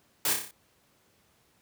white noise with echo, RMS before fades -27 dBFS, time 0.25-0.33 s, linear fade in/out 2 ms, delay 30 ms, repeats 6, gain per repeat -4 dB, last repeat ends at 0.51 s, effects pink hiss -66 dBFS RMS until 1.61 s + high-pass 80 Hz 12 dB/octave

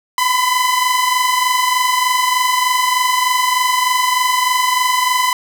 sawtooth tone pair together, 998.7 / 1022 Hz, B5 / C6, +19 / -41 cents, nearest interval unison, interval 40 cents, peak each -11 / -14 dBFS, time 0.18-5.33 s, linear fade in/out 2 ms, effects none

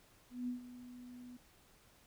sine tone with ADSR envelope, 246.9 Hz, B3, in tune, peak -35 dBFS, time 0.3-1.37 s, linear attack 180 ms, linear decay 120 ms, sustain -14 dB, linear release 5 ms, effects pink hiss -66 dBFS RMS until 2.06 s

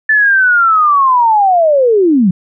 sine linear sweep, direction down, 1760 to 168.2 Hz, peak -6 dBFS, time 0.09-2.31 s, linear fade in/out 5 ms, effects none

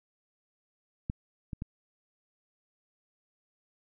clicks, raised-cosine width 5 ms, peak -19 / -24 / -23 dBFS, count 3, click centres 1.099 / 1.532 / 1.621 s, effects none

